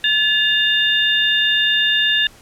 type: tone cluster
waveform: sine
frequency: 1721 / 2810 / 3614 Hz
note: A6 / F7 / A7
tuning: -39 / +10 / +46 cents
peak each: -18 dBFS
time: 0.04-2.27 s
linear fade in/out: 2 ms
effects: pink hiss -46 dBFS RMS until 2.41 s + low-pass 12000 Hz 12 dB/octave